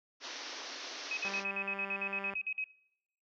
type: band-pass noise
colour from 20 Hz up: white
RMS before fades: -44 dBFS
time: 0.2-1.45 s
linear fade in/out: 50 ms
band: 250 to 6100 Hz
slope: 96 dB/octave
type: tone bursts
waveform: sine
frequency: 2542 Hz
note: D#7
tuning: 36 cents sharp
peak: -33 dBFS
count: 14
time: 1.11-2.641 s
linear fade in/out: 2 ms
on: 62 ms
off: 51 ms
type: click train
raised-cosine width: 0.5 ms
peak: -28 dBFS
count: 215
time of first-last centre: 1.25-2.336 s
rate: 197 Hz
effects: noise-tail reverb RT60 0.8 s tail -22 dB re dry + high-pass 60 Hz 12 dB/octave